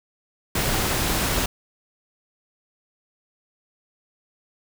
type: noise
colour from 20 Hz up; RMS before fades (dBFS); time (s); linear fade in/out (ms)
pink; -23; 0.55-1.46; 5
effects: none